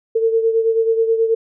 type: beating tone pair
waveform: sine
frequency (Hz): 450 / 459.3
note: A4 / A#4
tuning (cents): +39 / -26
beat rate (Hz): 9.3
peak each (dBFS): -14 / -21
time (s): 0.15-1.35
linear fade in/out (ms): 10
effects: none